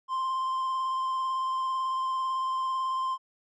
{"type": "tone with vibrato", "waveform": "triangle", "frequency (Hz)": 1046.5, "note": "C6", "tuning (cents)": 0, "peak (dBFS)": -25, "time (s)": [0.08, 3.18], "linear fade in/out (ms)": 50, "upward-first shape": "sine", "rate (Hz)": 18, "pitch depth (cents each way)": 15, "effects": ["resampled to 22050 Hz"]}